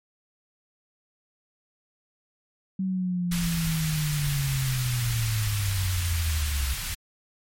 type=linear sweep; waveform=sine; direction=down; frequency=190.9 to 65.4 Hz; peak=-24 dBFS; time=2.79-6.74 s; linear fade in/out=5 ms
type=band-stop noise; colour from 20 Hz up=pink; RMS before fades=-32 dBFS; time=3.31-6.95 s; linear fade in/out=10 ms; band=100 to 1700 Hz; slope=12 dB/octave
effects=MP3 64 kbps